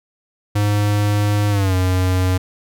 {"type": "tone with pitch glide", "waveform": "square", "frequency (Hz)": [103.5, 92.21], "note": ["G#2", "F#2"], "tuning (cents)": [-5, -5], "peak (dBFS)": -15, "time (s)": [0.55, 2.38], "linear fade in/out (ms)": 10, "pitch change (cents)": -200, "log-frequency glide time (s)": [1.5, 1.75], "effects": []}